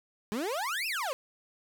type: exponential two-way sweep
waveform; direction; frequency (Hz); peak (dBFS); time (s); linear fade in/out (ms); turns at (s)
30% pulse; up then down; 197.1 to 2787 to 493.5; -28; 0.32-1.13; 0; 0.87
effects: none